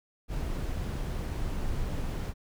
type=noise; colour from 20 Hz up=brown; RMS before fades=-32 dBFS; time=0.28-2.34 s; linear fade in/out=50 ms; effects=none